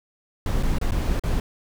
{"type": "noise with dropouts", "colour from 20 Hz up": "brown", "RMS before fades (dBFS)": -22, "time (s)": [0.46, 1.4], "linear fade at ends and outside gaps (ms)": 2, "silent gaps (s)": [[0.628, 0.632], [0.785, 0.813], [0.909, 0.919], [1.196, 1.236]], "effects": []}